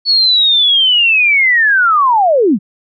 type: linear sweep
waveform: sine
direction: down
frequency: 4435 to 164.81 Hz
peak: -7 dBFS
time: 0.05-2.59 s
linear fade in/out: 50 ms
effects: none